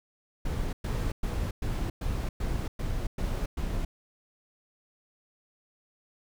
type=noise bursts; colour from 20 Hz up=brown; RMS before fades=-30 dBFS; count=9; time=0.45-3.85 s; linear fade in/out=5 ms; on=280 ms; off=110 ms; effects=none